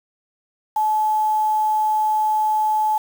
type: tone with quantisation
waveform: sine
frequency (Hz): 860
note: A5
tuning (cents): -40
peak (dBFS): -16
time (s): 0.76-2.98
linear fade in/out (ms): 5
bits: 6
effects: none